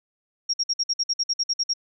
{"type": "tone bursts", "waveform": "sine", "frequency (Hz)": 5588, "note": "F8", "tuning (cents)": 0, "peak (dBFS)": -20, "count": 13, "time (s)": [0.49, 1.737], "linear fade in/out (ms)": 10, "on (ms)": 47, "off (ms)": 53, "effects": []}